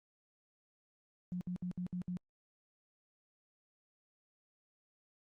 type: tone bursts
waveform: sine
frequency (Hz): 179.1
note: F3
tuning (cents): +44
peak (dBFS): -36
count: 6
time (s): 1.32-2.17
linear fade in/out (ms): 0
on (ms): 90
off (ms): 62
effects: Opus 32 kbps